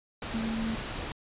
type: tone in noise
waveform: sine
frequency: 224.1 Hz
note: A3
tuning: 32 cents sharp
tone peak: -29 dBFS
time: 0.34-0.75 s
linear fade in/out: 2 ms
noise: pink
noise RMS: -36 dBFS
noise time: 0.22-1.12 s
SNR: +4 dB
effects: resampled to 8000 Hz